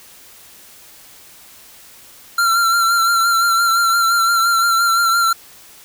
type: tone with vibrato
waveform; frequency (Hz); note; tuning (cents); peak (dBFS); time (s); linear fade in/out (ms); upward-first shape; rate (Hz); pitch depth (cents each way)
square; 1368; F6; -36; -13; 2.38-5.33; 5; sine; 5.8; 34
effects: white hiss -43 dBFS RMS until 5.84 s